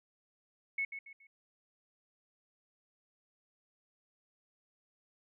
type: tone with echo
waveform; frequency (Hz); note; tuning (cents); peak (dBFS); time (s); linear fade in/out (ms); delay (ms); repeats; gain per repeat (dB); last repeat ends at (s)
sine; 2200; C#7; -14; -31; 0.78-0.85; 5; 140; 3; -9; 1.27
effects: none